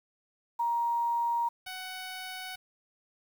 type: tone pair in turn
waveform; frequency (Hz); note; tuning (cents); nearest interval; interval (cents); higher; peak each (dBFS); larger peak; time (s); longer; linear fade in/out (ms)
sine / 10% pulse; 940 / 746.1; A#5 / F#5; +14 / +14; major third; 400; first; -26 / -30; first; 0.59-1.49 / 1.66-2.56; neither; 10
effects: 9-bit